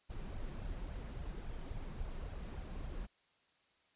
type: noise with flanger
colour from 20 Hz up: brown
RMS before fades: -43 dBFS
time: 0.09-3.07 s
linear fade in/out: 20 ms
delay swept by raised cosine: 1.2 to 5.6 ms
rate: 3.6 Hz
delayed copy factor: +0.5
effects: white hiss -73 dBFS RMS until 3.95 s + resampled to 8000 Hz